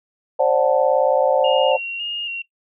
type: chord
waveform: sine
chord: D dominant seventh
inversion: third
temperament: just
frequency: 528.6 / 587.3 / 734.2 / 881 Hz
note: C5 / D5 / F#5 / A5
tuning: +18 / 0 / -14 / +2 cents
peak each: -17 / -18 / -21 / -23 dBFS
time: 0.39-1.77 s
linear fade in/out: 10 ms
type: tone with vibrato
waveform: sine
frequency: 2794 Hz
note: F7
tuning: in tune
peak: -24 dBFS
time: 1.44-2.42 s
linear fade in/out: 5 ms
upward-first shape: square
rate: 1.8 Hz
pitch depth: 29 cents each way
effects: noise-tail reverb RT60 0.1 s tail -17 dB re dry